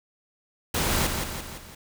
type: noise with echo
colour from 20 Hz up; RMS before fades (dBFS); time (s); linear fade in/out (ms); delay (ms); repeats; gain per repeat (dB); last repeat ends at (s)
pink; -25; 0.74-1.07; 5; 170; 4; -5; 1.75
effects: none